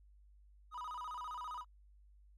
triangle tone with vibrato, 1108.7 Hz, C#6, in tune, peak -40 dBFS, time 0.71-1.65 s, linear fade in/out 50 ms, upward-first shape square, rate 15 Hz, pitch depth 210 cents each way, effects added 50 Hz sine -60 dBFS peak until 2.37 s + AAC 48 kbps

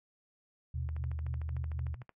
sine tone with tremolo, 123.47 Hz, B2, in tune, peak -37 dBFS, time 0.74-2.03 s, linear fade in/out 10 ms, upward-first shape sine, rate 3.9 Hz, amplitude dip 75%
sine tone with pitch glide, 77.78 to 78.32 Hz, D#2 to D#2, 0 to +12 cents, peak -35 dBFS, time 0.74-1.95 s, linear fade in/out 5 ms, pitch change +12 cents, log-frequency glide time 1.21-1.49 s
click train, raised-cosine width 0.5 ms, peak -35 dBFS, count 17, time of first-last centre 0.89-2.093 s, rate 13.3 Hz
effects noise-tail reverb RT60 0.1 s tail -20 dB re dry

